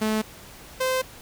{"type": "tone pair in turn", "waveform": "sawtooth", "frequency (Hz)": [216.7, 517.5], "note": ["A3", "C5"], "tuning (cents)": [-26, -19], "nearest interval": "octave + minor third", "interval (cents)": 1507, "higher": "second", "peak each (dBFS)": -18, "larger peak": "neither", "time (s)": [[0.01, 0.22], [0.8, 1.02]], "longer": "second", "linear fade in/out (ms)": 10, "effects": ["pink hiss -45 dBFS RMS until 1.21 s"]}